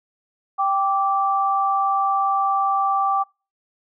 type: tone pair together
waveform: sine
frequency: 785 / 1167.6 Hz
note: G5 / D6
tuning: +2 / -10 cents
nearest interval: perfect fifth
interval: 688 cents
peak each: -20 dBFS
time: 0.58-3.24 s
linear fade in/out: 20 ms
effects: noise-tail reverb RT60 0.3 s tail -25 dB re dry